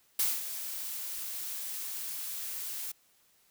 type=noise with ADSR envelope; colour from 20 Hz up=blue; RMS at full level=-27 dBFS; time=0.19-2.92 s; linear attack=4 ms; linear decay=210 ms; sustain=-11 dB; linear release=7 ms; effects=white hiss -67 dBFS RMS until 3.5 s